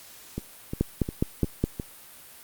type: two click trains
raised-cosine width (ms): 3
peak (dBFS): -17 / -9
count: 5 / 5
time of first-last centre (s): 0.38-1.798 / 0.81-1.64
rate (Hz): 2.82 / 4.82
effects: white hiss -48 dBFS RMS until 2.43 s + Opus 48 kbps